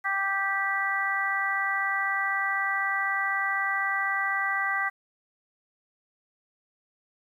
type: harmonic tone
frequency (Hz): 392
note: G4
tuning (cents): 0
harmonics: 2 / 3 / 4 / 5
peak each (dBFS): -33 / -31 / -30 / -28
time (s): 0.04-4.9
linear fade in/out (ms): 20
effects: 10-bit